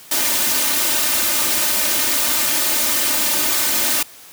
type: noise with comb filter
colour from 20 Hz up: white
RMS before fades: -18 dBFS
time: 0.11-4.03 s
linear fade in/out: 5 ms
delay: 3.3 ms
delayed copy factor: +0.8
effects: white hiss -42 dBFS RMS until 4.32 s + high-pass 100 Hz 12 dB/octave